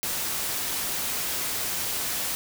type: noise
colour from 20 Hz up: white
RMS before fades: -29 dBFS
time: 0.03-2.35 s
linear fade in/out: 0 ms
effects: none